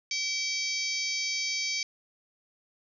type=harmonic tone with a mistuned harmonic; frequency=766 Hz; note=G5; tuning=40 cents flat; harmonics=3 / 4 / 5 / 6 / 7 / 8 / 9; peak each=-33 / -41 / -42 / -34 / -36 / -35 / -47 dBFS; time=0.11-1.83 s; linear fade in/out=2 ms; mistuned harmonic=4; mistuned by=+78 cents; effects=none